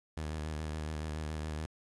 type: tone with vibrato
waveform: sawtooth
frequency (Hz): 77.2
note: D#2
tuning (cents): -13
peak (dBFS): -32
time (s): 0.17-1.66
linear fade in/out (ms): 0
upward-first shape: square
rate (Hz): 7.1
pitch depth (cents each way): 32
effects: resampled to 24000 Hz + 10-bit